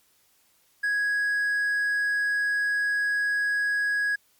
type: tone with hard clipping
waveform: triangle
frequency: 1661.2 Hz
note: G#6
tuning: in tune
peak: -23 dBFS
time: 0.83-4.16 s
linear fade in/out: 10 ms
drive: 5 dB
effects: white hiss -64 dBFS RMS until 4.39 s + MP3 96 kbps